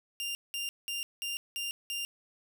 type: tone bursts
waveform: sawtooth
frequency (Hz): 2794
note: F7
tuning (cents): 0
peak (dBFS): -30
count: 6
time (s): 0.2-2.05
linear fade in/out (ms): 0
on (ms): 150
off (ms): 190
effects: none